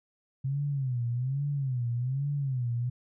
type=tone with vibrato; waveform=sine; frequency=130.81 Hz; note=C3; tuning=in tune; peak=-27 dBFS; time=0.44-2.9 s; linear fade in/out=10 ms; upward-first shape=sine; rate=1.2 Hz; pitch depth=170 cents each way; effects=none